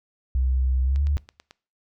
sine tone with pitch glide, 64.4 to 72.29 Hz, C2 to D2, -27 to -27 cents, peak -19 dBFS, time 0.35-1.17 s, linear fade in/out 0 ms, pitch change +200 cents, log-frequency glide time 0.84-1.04 s
click train, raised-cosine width 0.2 ms, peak -26 dBFS, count 6, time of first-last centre 0.96-1.509 s, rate 9.1 Hz
effects noise-tail reverb RT60 0.4 s tail -22 dB re dry

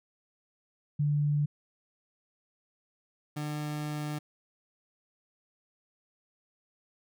sine / 30% pulse tone pair in turn, 146.83 / 149.74 Hz, D3 / D3, 0 / +34 cents, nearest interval unison, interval 34 cents, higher second, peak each -24 / -30 dBFS, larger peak first, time 0.99-1.46 / 3.36-4.19 s, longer second, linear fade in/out 10 ms, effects none

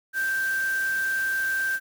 sine tone in noise, 1568 Hz, G6, in tune, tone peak -23 dBFS, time 0.13-1.8 s, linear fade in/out 50 ms, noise white, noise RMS -39 dBFS, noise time 0.13-1.8 s, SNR +13 dB, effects none

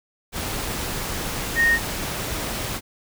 sine tone in noise, 1852 Hz, A#6, 12 cents flat, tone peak -15 dBFS, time 1.55-1.79 s, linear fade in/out 50 ms, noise pink, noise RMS -28 dBFS, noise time 0.32-2.81 s, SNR +10 dB, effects none

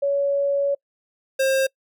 sine / square tone pair in turn, 562 / 533.6 Hz, C#5 / C5, +24 / +34 cents, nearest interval minor second, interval 90 cents, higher first, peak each -18 dBFS, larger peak neither, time 0.02-0.75 / 1.39-1.67 s, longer first, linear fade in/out 10 ms, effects noise-tail reverb RT60 0.1 s tail -26 dB re dry

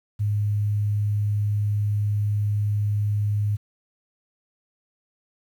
sine tone, 103.83 Hz, G#2, in tune, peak -20 dBFS, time 0.19-3.57 s, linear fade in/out 20 ms, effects 9-bit

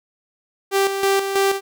sawtooth tone with tremolo, 392 Hz, G4, in tune, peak -11 dBFS, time 0.71-1.61 s, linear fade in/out 50 ms, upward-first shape square, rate 3.1 Hz, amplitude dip 55%, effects none

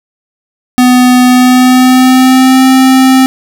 square tone with pitch glide, 250 to 261.7 Hz, B3 to C4, +21 to 0 cents, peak -3 dBFS, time 0.78-3.26 s, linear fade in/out 0 ms, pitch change +79 cents, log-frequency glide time 1.26-2.65 s, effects 7-bit

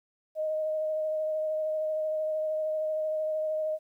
sine tone with vibrato, 622.3 Hz, D#5, in tune, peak -27 dBFS, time 0.35-3.79 s, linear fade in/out 50 ms, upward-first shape sine, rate 13 Hz, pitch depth 14 cents each way, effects 11-bit

